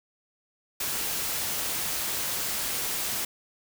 white noise, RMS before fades -30 dBFS, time 0.8-3.25 s, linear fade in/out 5 ms, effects none

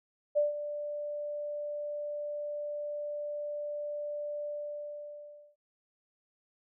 sine tone with ADSR envelope, 589 Hz, D5, 5 cents sharp, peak -22 dBFS, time 0.35-5.56 s, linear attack 25 ms, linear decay 150 ms, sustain -12 dB, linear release 1100 ms, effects none

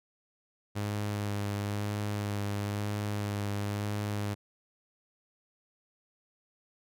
sawtooth tone with vibrato, 102.8 Hz, G#2, 17 cents flat, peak -27 dBFS, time 0.75-4.35 s, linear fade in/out 20 ms, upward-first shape sine, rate 1 Hz, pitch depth 18 cents each way, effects none

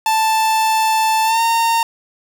45% pulse tone with pitch glide, 881 to 917.4 Hz, A5 to A#5, +2 to -28 cents, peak -13 dBFS, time 0.06-1.83 s, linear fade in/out 2 ms, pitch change +70 cents, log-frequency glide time 1.24-1.41 s, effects none

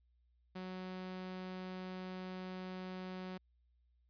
sawtooth tone, 185 Hz, F#3, in tune, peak -39 dBFS, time 0.55-3.38 s, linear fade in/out 10 ms, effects added 60 Hz sine -70 dBFS peak until 4.09 s + resampled to 11025 Hz

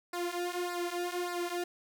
sawtooth tone with flanger, 352.2 Hz, F4, 15 cents sharp, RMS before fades -35 dBFS, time 0.13-1.64 s, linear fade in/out 5 ms, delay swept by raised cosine 0.31 to 3.81 ms, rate 1.7 Hz, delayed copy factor -0.85, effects none

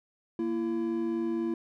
triangle tone pair together, 232.1 / 336 Hz, A#3 / E4, -7 / +33 cents, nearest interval tritone, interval 640 cents, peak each -31 / -27 dBFS, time 0.39-1.54 s, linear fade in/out 2 ms, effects none

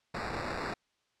violet noise with sample-and-hold, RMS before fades -36 dBFS, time 0.14-0.74 s, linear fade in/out 5 ms, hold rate 3150 Hz, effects white hiss -75 dBFS RMS until 1.2 s + low-pass 5000 Hz 12 dB/octave

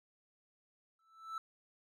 triangle tone with exponential growth, 1320 Hz, E6, 2 cents sharp, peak -34 dBFS, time 0.99-1.38 s, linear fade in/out 2 ms, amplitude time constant 83 ms, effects none

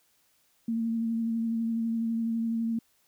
sine tone with vibrato, 228.1 Hz, A#3, 37 cents flat, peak -26 dBFS, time 0.68-2.79 s, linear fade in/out 5 ms, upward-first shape sine, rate 12 Hz, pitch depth 19 cents each way, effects white hiss -68 dBFS RMS until 3.07 s

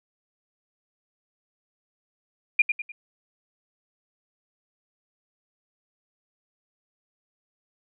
sine tone with echo, 2415 Hz, D7, 48 cents sharp, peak -13 dBFS, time 2.59-2.62 s, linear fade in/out 5 ms, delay 100 ms, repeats 3, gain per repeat -8 dB, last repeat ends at 2.92 s, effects none

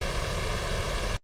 pink noise with comb filter, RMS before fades -28 dBFS, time 0.01-1.17 s, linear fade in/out 5 ms, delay 1.8 ms, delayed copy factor +0.95, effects low-pass 6000 Hz 12 dB/octave + Opus 32 kbps

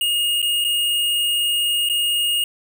square tone with dropouts, 2854 Hz, F7, 37 cents sharp, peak -18 dBFS, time 0.01-2.44 s, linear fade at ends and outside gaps 2 ms, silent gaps 0.418-0.426 / 0.642-0.647 / 1.889-1.897 s, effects none

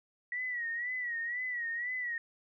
sine tone with vibrato, 1926 Hz, B6, 44 cents flat, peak -33 dBFS, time 0.32-2.18 s, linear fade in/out 2 ms, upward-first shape sine, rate 2 Hz, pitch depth 82 cents each way, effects none

